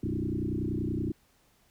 sine tone with frequency modulation, 209.6 Hz, G#3, 16 cents sharp, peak -28 dBFS, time 0.03-1.12 s, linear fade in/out 5 ms, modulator 30.6 Hz, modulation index 4.7, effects pink hiss -66 dBFS RMS until 1.7 s

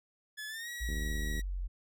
sawtooth tone with pitch glide, 1717 to 1916.2 Hz, A6 to A#6, -43 to +47 cents, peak -36 dBFS, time 0.37-1.42 s, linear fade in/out 20 ms, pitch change +190 cents, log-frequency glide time 0.48-0.69 s
sine linear sweep, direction down, 56.9 to 43.65 Hz, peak -33 dBFS, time 0.8-1.68 s, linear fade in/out 20 ms
click train, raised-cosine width 3 ms, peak -30 dBFS, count 39, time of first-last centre 0.89-1.393 s, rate 75.6 Hz
effects none

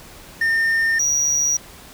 triangle tone pair in turn, 1814 / 5777 Hz, A#6 / F#8, -48 / -42 cents, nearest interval octave + minor sixth, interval 2006 cents, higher second, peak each -14 / -15 dBFS, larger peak first, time 0.41-0.99 / 0.99-1.57 s, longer neither, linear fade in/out 5 ms, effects pink hiss -42 dBFS RMS until 1.93 s

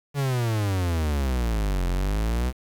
45% pulse exponential two-way sweep, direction down then up, 144.8 to 43.65 to 64.6 Hz, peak -22 dBFS, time 0.14-2.53 s, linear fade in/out 50 ms, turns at 1.87 s, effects 8-bit

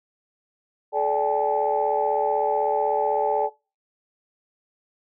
sine tone cluster, 429.8 / 583 / 785 / 861 Hz, A4 / D5 / G5 / A5, -41 / -13 / +2 / -38 cents, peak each -25 dBFS, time 0.92-3.5 s, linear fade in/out 50 ms, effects noise-tail reverb RT60 0.3 s tail -22 dB re dry + tanh soft clip ceiling -10 dBFS

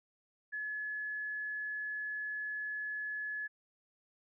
sine tone, 1706 Hz, G#6, 46 cents sharp, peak -36 dBFS, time 0.52-3.48 s, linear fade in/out 20 ms, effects none

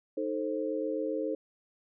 sine chord, A diminished, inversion second, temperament equal with one note detuned, 311.1 / 440 / 527.5 Hz, Eb4 / A4 / C5, 0 / 0 / +14 cents, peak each -34 dBFS, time 0.17-1.35 s, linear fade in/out 5 ms, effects none

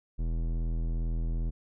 square tone with low-pass filter, 41.2 Hz, E1, in tune, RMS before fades -30 dBFS, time 0.18-1.51 s, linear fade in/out 20 ms, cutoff 280 Hz, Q 0.64, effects none

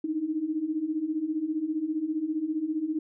sine beating tone pair, 301.1 / 316.1 Hz, D4 / D#4, +43 / +27 cents, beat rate 15 Hz, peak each -32 / -28 dBFS, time 0.04-2.99 s, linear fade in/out 5 ms, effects none

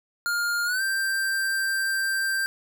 square tone with pitch glide, 1410 to 1573.6 Hz, F6 to G6, +16 to +6 cents, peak -24 dBFS, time 0.26-2.46 s, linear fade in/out 0 ms, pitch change +190 cents, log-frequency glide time 0.65-0.82 s, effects none

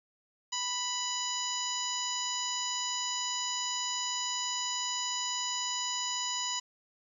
harmonic tone with a mistuned harmonic, 987.8 Hz, B5, in tune, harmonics 1 / 2 / 3 / 4 / 5 / 6 / 7, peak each -38 / -44 / -38 / -41 / -39 / -43 / -36 dBFS, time 0.52-6.6 s, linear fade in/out 10 ms, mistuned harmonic 5, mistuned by +20 cents, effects 11-bit

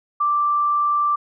sine tone, 1174.7 Hz, D6, in tune, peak -16 dBFS, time 0.2-1.16 s, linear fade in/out 10 ms, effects none

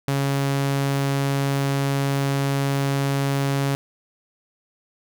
sawtooth tone, 138.59 Hz, C#3, in tune, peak -16 dBFS, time 0.08-3.75 s, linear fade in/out 0 ms, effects none

